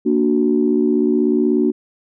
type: chord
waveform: sine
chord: Bb augmented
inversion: none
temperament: equal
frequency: 233.1 / 293.7 / 370 Hz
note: Bb3 / D4 / F#4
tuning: 0 / 0 / 0 cents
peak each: -17 dBFS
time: 0.05-1.72 s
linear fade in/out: 20 ms
effects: tanh soft clip ceiling -3 dBFS

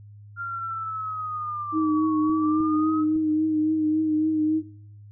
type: linear two-way sweep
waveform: sine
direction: down then up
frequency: 1396.9 to 1106 to 1285 Hz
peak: -28 dBFS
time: 0.36-3.05 s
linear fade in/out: 50 ms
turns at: 2.16 s
type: tone with vibrato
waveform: sine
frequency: 311.1 Hz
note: D#4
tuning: in tune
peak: -20 dBFS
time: 1.72-4.63 s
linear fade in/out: 50 ms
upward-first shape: triangle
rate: 3.6 Hz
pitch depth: 33 cents each way
type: clicks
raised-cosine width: 3 ms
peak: -28 dBFS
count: 3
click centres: 2.297 / 2.605 / 3.161 s
effects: noise-tail reverb RT60 0.7 s tail -18 dB re dry + added 103 Hz sine -43 dBFS peak until 5.11 s

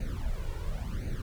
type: noise with flanger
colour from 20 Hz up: brown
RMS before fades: -33 dBFS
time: 0-1.22 s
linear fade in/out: 5 ms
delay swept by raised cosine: 0.46 to 2.16 ms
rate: 0.94 Hz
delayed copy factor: +0.85
effects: none

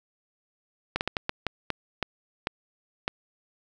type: slowing click train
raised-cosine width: 0.3 ms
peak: -10 dBFS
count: 10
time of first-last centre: 0.96-3.079 s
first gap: 49 ms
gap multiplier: 1.37
effects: none

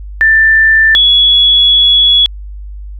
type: tone pair in turn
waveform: sine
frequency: 1775 / 3376 Hz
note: A6 / G#7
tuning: +15 / +28 cents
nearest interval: major seventh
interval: 1113 cents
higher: second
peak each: -4 dBFS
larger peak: neither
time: 0.21-0.95 / 0.95-2.26 s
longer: second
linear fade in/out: 0 ms
effects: added 50 Hz sine -23 dBFS peak until 2.99 s

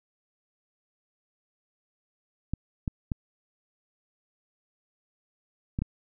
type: clicks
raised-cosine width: 5 ms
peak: -16 dBFS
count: 5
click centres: 2.536 / 2.878 / 3.118 / 5.789 / 5.82 s
effects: none

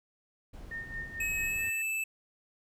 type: noise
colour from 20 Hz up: brown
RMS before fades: -45 dBFS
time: 0.53-1.7 s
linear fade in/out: 10 ms
type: tone with tremolo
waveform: sine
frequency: 1829 Hz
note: A#6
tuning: 33 cents flat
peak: -35 dBFS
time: 0.71-1.82 s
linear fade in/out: 5 ms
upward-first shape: sine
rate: 4.5 Hz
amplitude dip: 70%
type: tone with pitch glide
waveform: square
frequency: 2560 to 2630 Hz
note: D#7 to E7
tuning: +49 to -5 cents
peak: -31 dBFS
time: 1.2-2.04 s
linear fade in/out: 5 ms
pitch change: +46 cents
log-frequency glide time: 1.42-1.67 s
effects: none

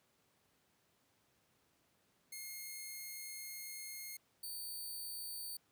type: tone pair in turn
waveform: 5% pulse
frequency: 2146 / 4558 Hz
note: C7 / C#8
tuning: +43 / +47 cents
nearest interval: octave + minor second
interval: 1304 cents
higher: second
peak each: -35 / -36 dBFS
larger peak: first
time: 2.32-4.17 / 4.43-5.57 s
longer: first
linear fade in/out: 5 ms
effects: pink hiss -75 dBFS RMS until 5.71 s + high-pass 100 Hz 12 dB/octave

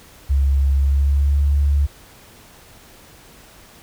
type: tone with pitch glide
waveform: sine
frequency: 68.8 to 71.35 Hz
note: C#2 to D2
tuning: -12 to -49 cents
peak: -13 dBFS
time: 0.29-1.87 s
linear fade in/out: 20 ms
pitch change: +63 cents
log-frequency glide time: 0.77-1.44 s
effects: pink hiss -46 dBFS RMS until 3.82 s

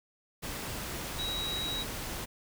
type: tone in noise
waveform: sine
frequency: 3845 Hz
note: B7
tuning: 47 cents flat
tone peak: -33 dBFS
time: 1.18-1.84 s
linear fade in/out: 20 ms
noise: pink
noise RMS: -38 dBFS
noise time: 0.42-2.26 s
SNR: +2 dB
effects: none

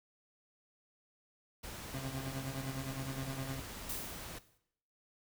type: noise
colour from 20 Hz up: pink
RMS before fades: -46 dBFS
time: 1.63-4.39 s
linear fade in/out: 10 ms
type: tone with tremolo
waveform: 30% pulse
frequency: 133.8 Hz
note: C3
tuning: 39 cents sharp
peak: -34 dBFS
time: 1.94-3.6 s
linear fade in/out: 2 ms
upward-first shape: sine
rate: 9.7 Hz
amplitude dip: 65%
type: noise with exponential decay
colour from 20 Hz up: blue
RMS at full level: -38 dBFS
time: 3.89-4.58 s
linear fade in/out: 5 ms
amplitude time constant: 150 ms
effects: noise-tail reverb RT60 0.7 s tail -17 dB re dry

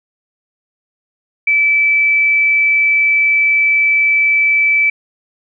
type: tone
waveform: sine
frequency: 2312 Hz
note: D7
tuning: 28 cents flat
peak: -9 dBFS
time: 1.47-4.9 s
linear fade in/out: 5 ms
effects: none

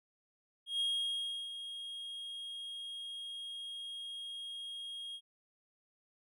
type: tone with ADSR envelope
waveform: triangle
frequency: 3262 Hz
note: G#7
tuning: 32 cents flat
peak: -29 dBFS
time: 0.66-5.21 s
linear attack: 140 ms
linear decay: 690 ms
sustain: -11 dB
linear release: 62 ms
effects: none

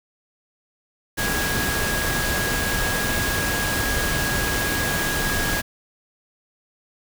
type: tone in noise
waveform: sine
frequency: 1648 Hz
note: G#6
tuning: 14 cents flat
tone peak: -26 dBFS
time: 1.17-5.62 s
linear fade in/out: 20 ms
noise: pink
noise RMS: -24 dBFS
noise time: 1.17-5.62 s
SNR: -5 dB
effects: none

